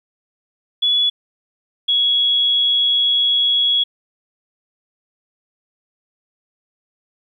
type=tone pair in turn; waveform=sine; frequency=3406 / 3344 Hz; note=G#7 / G#7; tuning=+43 / +11 cents; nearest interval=unison; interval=32 cents; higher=first; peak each=-13 dBFS; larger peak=neither; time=0.82-1.1 / 1.88-3.84 s; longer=second; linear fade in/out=10 ms; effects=9-bit